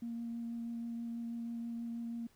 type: tone with vibrato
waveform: sine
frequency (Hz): 233.1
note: A#3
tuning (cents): 0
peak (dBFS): -37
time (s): 0.02-2.27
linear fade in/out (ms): 5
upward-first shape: triangle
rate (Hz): 6.2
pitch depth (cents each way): 12
effects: tanh soft clip ceiling -33 dBFS + pink hiss -69 dBFS RMS until 2.35 s